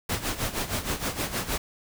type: noise with tremolo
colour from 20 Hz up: pink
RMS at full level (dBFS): -27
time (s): 0.09-1.58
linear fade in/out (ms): 5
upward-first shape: sine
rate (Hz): 6.4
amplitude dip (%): 75
effects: none